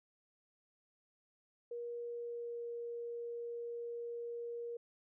sine tone with pitch glide, 475.3 to 471.7 Hz, A#4 to A#4, +34 to +20 cents, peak -40 dBFS, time 1.71-4.77 s, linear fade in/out 5 ms, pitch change -14 cents, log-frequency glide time 1.98-2.65 s, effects none

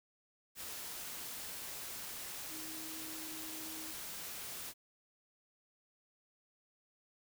sine tone in noise, 316.5 Hz, D#4, 30 cents sharp, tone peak -50 dBFS, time 2.48-3.94 s, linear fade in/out 50 ms, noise white, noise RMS -45 dBFS, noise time 0.55-4.74 s, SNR -8 dB, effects none

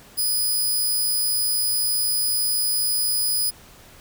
5% pulse tone, 4978 Hz, D#8, in tune, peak -13 dBFS, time 0.17-3.51 s, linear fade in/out 20 ms, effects pink hiss -48 dBFS RMS until 4 s

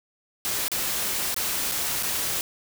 white noise with dropouts, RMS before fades -27 dBFS, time 0.45-2.41 s, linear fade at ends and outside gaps 0 ms, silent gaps 0.681-0.717 / 1.344-1.364 / 1.714-1.719 / 2.026-2.032 s, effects none

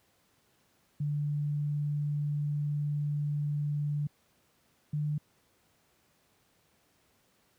sine tone pair in turn, 146.83 / 149.22 Hz, D3 / D3, 0 / +28 cents, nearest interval unison, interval 28 cents, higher second, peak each -28 dBFS, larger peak neither, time 1-4.07 / 4.93-5.18 s, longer first, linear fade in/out 5 ms, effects pink hiss -69 dBFS RMS until 7.58 s + high-pass 80 Hz 12 dB/octave

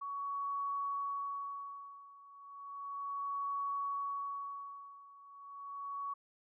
sine tone with tremolo, 1122 Hz, C#6, 21 cents sharp, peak -34 dBFS, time 0.01-6.14 s, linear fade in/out 10 ms, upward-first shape sine, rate 0.34 Hz, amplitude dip 90%, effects none

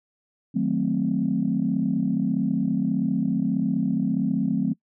sine chord, D# diminished seventh, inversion none, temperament equal, 155.56 / 185 / 220 / 261.6 Hz, D#3 / F#3 / A3 / C4, 0 / 0 / 0 / 0 cents, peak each -30 / -25 / -25 / -25 dBFS, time 0.54-4.74 s, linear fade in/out 20 ms, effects noise-tail reverb RT60 0.1 s tail -24 dB re dry + tanh soft clip ceiling -11 dBFS

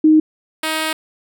sine / 5% pulse tone pair in turn, 311.1 / 315.4 Hz, D#4 / D#4, 0 / +24 cents, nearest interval unison, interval 24 cents, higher second, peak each -7 dBFS, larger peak neither, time 0.04-0.2 / 0.63-0.93 s, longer second, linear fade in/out 5 ms, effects none

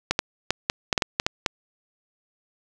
clicks, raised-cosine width 0.2 ms, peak -3 dBFS, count 10, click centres 0.11 / 0.191 / 0.506 / 0.699 / 0.928 / 0.978 / 1.022 / 1.199 / 1.265 / 1.462 s, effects none

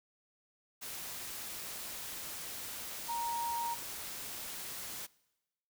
sine tone in noise, 937 Hz, A#5, 9 cents sharp, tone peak -34 dBFS, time 3.08-3.75 s, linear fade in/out 20 ms, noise white, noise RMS -43 dBFS, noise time 0.81-5.07 s, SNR +6 dB, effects noise-tail reverb RT60 1.0 s tail -23 dB re dry

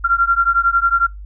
sine beating tone pair, 1373 / 1384 Hz, F6 / F6, -30 / -16 cents, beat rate 11 Hz, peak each -15 dBFS, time 0.04-1.07 s, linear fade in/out 10 ms, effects noise-tail reverb RT60 0.2 s tail -26 dB re dry + added 50 Hz sine -30 dBFS peak until 1.25 s

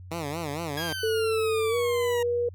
10% pulse tone with vibrato, 155.56 Hz, D#3, in tune, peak -22 dBFS, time 0.11-0.93 s, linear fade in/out 5 ms, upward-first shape sine, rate 4.4 Hz, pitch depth 170 cents each way
20% pulse exponential sweep, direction down, 1661.2 to 940 Hz, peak -26 dBFS, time 0.77-2.23 s, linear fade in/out 5 ms
sine tone with pitch glide, 442.8 to 480.1 Hz, A4 to B4, +11 to -49 cents, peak -23 dBFS, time 1.03-2.49 s, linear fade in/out 5 ms, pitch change +140 cents, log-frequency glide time 1.69-1.76 s
effects added 91 Hz sine -41 dBFS peak until 2.54 s

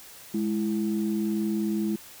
sine tone pair together, 209.5 / 331.9 Hz, G#3 / E4, +15 / +12 cents, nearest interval minor sixth, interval 797 cents, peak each -25 / -28 dBFS, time 0.34-1.96 s, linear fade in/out 5 ms, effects tanh soft clip ceiling -17 dBFS + white hiss -47 dBFS RMS until 2.2 s

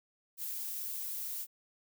violet noise, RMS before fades -39 dBFS, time 0.37-1.47 s, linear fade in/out 50 ms, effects none

